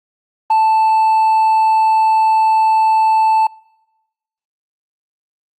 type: tone with hard clipping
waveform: sine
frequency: 880 Hz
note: A5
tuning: in tune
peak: -10 dBFS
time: 0.5-3.47 s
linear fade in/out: 5 ms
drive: 2 dB
effects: noise-tail reverb RT60 1.0 s tail -26 dB re dry + Opus 24 kbps